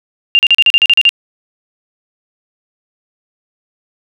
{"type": "tone bursts", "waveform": "sine", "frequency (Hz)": 2794, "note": "F7", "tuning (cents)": 0, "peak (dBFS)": -4, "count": 10, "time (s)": [0.35, 1.092], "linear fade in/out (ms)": 0, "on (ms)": 40, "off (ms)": 38, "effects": []}